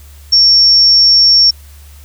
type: tone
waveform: sine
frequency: 5480 Hz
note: F8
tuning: 34 cents flat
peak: -4 dBFS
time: 0.32-1.51 s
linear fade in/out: 10 ms
effects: added 72 Hz sine -34 dBFS peak until 2.04 s + white hiss -44 dBFS RMS until 2.04 s